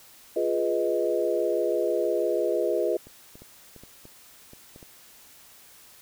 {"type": "chord", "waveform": "sine", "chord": "F half-diminished seventh", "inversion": "none", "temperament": "equal with one note detuned", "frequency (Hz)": [349.2, 415.3, 493.9, 626.2], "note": ["F4", "Ab4", "Cb5", "Eb5"], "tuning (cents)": [0, 0, 0, 11], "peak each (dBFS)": -28, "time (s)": [0.36, 2.97], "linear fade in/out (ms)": 5}
{"type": "clicks", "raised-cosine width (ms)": 2, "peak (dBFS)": -33, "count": 9, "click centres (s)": [3.07, 3.355, 3.42, 3.763, 3.836, 4.054, 4.534, 4.761, 4.828]}
{"effects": ["white hiss -52 dBFS RMS until 6.01 s"]}